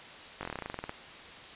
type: slowing click train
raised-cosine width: 0.5 ms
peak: -21 dBFS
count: 15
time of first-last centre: 0.41-0.894 s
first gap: 20 ms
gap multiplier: 1.08
effects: white hiss -47 dBFS RMS until 1.55 s + resampled to 8000 Hz